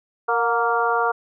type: harmonic tone with a mistuned harmonic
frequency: 232.5 Hz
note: A#3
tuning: 4 cents flat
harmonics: 2 / 3 / 4 / 5 / 6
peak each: -24 / -24 / -24 / -24 / -24 dBFS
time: 0.28-1.12 s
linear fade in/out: 10 ms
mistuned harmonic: 3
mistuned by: +48 cents
effects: none